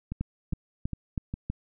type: two click trains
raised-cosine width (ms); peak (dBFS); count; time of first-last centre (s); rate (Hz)
5; -20 / -17; 4 / 5; 0.12-1.34 / 0.21-1.5; 2.46 / 3.1
effects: none